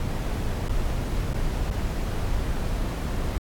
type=noise with dropouts; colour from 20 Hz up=brown; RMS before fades=-26 dBFS; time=0-3.38 s; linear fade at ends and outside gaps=1 ms; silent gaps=0.685-0.694 / 1.335-1.342 / 1.703-1.71 s; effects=AAC 64 kbps